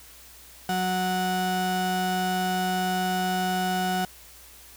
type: tone pair together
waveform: 35% pulse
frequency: 184.3 / 737.2 Hz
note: F#3 / F#5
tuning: -7 / -7 cents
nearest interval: 2 octaves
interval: 2400 cents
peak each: -26 dBFS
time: 0.69-4.05 s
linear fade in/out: 2 ms
effects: added 60 Hz sine -55 dBFS peak until 4.76 s + white hiss -49 dBFS RMS until 4.76 s